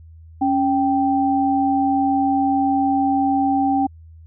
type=tone pair together; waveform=sine; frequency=276.6 / 782.3 Hz; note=C#4 / G5; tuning=-4 / -4 cents; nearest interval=octave + tritone; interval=1800 cents; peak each=-18 dBFS; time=0.41-3.87 s; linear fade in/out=10 ms; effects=added 81 Hz sine -40 dBFS peak until 4.26 s